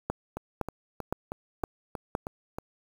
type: two click trains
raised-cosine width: 1 ms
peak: -14 / -20 dBFS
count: 5 / 8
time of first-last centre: 0.1-2.151 / 0.37-2.585 s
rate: 1.95 / 3.16 Hz
effects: 7-bit